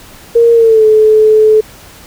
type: tone with pitch glide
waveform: sine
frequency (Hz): 466.2 to 432.5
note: A#4 to A4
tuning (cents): 0 to -30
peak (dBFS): -3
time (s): 0.35-1.61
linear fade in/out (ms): 10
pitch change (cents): -130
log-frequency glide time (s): 0.53-0.85
effects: pink hiss -36 dBFS RMS until 2.06 s